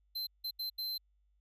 square tone bursts at uneven times, 4100 Hz, C8, 36 cents flat, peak -36 dBFS, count 4, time 0.15-0.27 / 0.44-0.51 / 0.59-0.7 / 0.78-0.98 s, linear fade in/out 10 ms, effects added 50 Hz sine -69 dBFS peak until 1.4 s

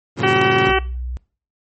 20% pulse chord, G half-diminished seventh, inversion none, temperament just, 98 / 117.6 / 141.12 / 176.4 Hz, G2 / Bb2 / Db3 / F3, 0 / +16 / +31 / +18 cents, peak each -23 / -19 / -19 / -24 dBFS, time 0.16-0.74 s, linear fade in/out 50 ms
harmonic tone, 381.2 Hz, G4, 48 cents flat, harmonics 1 / 2 / 3 / 4 / 5 / 6 / 7 / 8, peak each -17 / -20 / -22 / -23 / -24 / -25 / -25 / -26 dBFS, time 0.23-0.79 s, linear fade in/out 5 ms
sine tone, 61.74 Hz, B1, in tune, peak -23 dBFS, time 0.69-1.17 s, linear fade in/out 0 ms
effects noise-tail reverb RT60 0.4 s tail -22 dB re dry + MP3 32 kbps

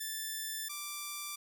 5% pulse tone pair in turn, 1760 / 1174.7 Hz, A6 / D6, 0 / 0 cents, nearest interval perfect fifth, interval 700 cents, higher first, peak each -26 / -27 dBFS, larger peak first, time 0-0.69 / 0.69-1.36 s, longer first, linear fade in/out 10 ms, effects none

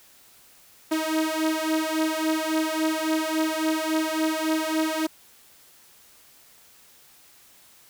sawtooth beating tone pair, 314.2 / 317.8 Hz, D#4 / D#4, +17 / +37 cents, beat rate 3.6 Hz, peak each -22 dBFS, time 0.91-5.07 s, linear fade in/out 10 ms, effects white hiss -54 dBFS RMS until 7.89 s

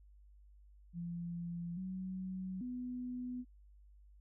sine tone with pitch steps, 171.7 / 186.8 / 248.8 Hz, F3 / F#3 / B3, -29 / +17 / +13 cents, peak -39 dBFS, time 0.93-3.45 s, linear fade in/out 50 ms, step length 840 ms, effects added 50 Hz sine -58 dBFS peak until 4.2 s

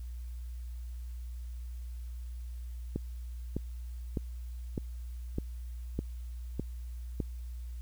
click train, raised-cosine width 3 ms, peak -19 dBFS, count 8, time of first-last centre 2.96-7.202 s, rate 1.65 Hz, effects added 60 Hz sine -38 dBFS peak until 7.81 s + white hiss -64 dBFS RMS until 7.81 s

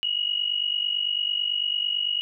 sine tone pair together, 2874 / 2923 Hz, F7 / F#7, +49 / -22 cents, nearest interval unison, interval 29 cents, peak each -26 dBFS, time 0.03-2.21 s, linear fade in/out 0 ms, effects none

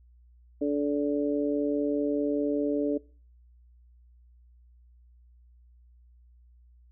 harmonic tone, 144.9 Hz, D3, 23 cents flat, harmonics 2 / 3 / 4, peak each -26 / -30 / -32 dBFS, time 0.61-2.98 s, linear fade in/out 10 ms, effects noise-tail reverb RT60 0.4 s tail -22 dB re dry + added 60 Hz sine -54 dBFS peak until 6.91 s

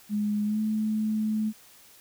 sine tone with pitch glide, 208.6 to 216 Hz, G#3 to A3, +8 to -32 cents, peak -24 dBFS, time 0.09-1.53 s, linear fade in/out 50 ms, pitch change +60 cents, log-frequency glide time 0.45-0.6 s, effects white hiss -54 dBFS RMS until 2 s

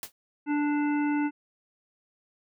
white noise with exponential decay, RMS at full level -31 dBFS, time 0.03-0.12 s, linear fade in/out 2 ms, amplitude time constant 19 ms
harmonic tone, 293.7 Hz, D4, in tune, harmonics 1 / 3 / 5 / 7 / 9, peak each -24 / -34 / -38 / -41 / -43 dBFS, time 0.46-1.31 s, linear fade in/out 50 ms
effects none

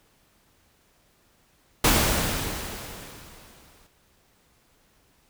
pink noise with exponential decay, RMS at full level -18 dBFS, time 1.84-3.87 s, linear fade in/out 5 ms, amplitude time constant 440 ms, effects pink hiss -63 dBFS RMS until 5.29 s

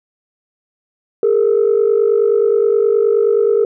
sine tone pair together, 409.6 / 459.1 Hz, G#4 / A#4, -24 / -26 cents, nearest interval major second, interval 198 cents, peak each -12 dBFS, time 1.23-3.65 s, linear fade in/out 2 ms, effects tanh soft clip ceiling -5 dBFS

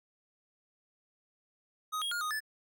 square tone with pitch steps, 1254 / 3276 / 1423 / 1241 / 1740 Hz, D#6 / G#7 / F6 / D#6 / A6, +13 / -24 / +32 / -5 / -20 cents, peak -33 dBFS, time 1.92-2.405 s, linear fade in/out 20 ms, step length 97 ms, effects none

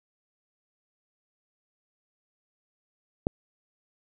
click, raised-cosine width 2 ms, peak -11 dBFS, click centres 3.269 s, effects none

